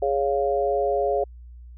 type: chord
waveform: sine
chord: Db major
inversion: second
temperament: equal with one note detuned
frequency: 415.3 / 556.6 / 698.5 Hz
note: Ab4 / Db5 / F5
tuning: 0 / +7 / 0 cents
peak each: -24 / -24 / -25 dBFS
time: 0.02-1.24 s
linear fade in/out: 5 ms
effects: added 60 Hz sine -40 dBFS peak until 1.77 s